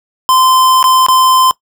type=tone with dropouts; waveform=square; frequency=1034 Hz; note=C6; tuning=21 cents flat; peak=-7 dBFS; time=0.29-1.51 s; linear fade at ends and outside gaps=0 ms; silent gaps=0.828-0.841 / 1.064-1.085 s; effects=noise-tail reverb RT60 0.1 s tail -21 dB re dry